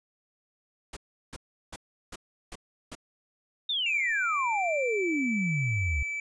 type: noise bursts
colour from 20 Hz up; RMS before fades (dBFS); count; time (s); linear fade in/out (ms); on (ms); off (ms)
pink; -40; 6; 0.93-2.952; 5; 37; 360
type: exponential sweep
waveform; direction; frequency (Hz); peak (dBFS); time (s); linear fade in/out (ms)
sine; down; 3729 to 66.2; -26; 3.69-6.03; 5
type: tone with pitch glide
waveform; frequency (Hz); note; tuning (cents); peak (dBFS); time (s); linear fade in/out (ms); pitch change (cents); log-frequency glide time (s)
triangle; 2349 to 2311; D7 to D7; 0 to -28; -29; 3.86-6.2; 2; -28; 4.79-5.08
effects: resampled to 22050 Hz